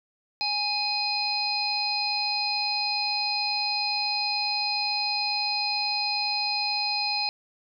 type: harmonic tone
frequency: 830.6 Hz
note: G#5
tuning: in tune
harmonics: 1 / 3 / 5 / 6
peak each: -31 / -31 / -28 / -31 dBFS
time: 0.41-7.29 s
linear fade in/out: 0 ms
effects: none